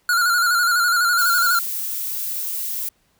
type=tone with vibrato; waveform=square; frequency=1416 Hz; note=F6; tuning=23 cents sharp; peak=-16 dBFS; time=0.09-1.59 s; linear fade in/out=2 ms; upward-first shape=square; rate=12 Hz; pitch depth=45 cents each way
type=noise; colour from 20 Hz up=violet; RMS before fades=-26 dBFS; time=1.18-2.89 s; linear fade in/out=5 ms
effects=pink hiss -63 dBFS RMS until 3.19 s